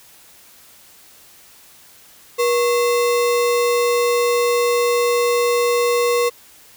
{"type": "tone with sample-and-hold", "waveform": "sine", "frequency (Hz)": 480, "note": "B4", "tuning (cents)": -49, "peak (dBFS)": -14, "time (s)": [2.38, 6.3], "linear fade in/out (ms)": 20, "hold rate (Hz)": 1575, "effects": ["white hiss -47 dBFS RMS until 6.76 s"]}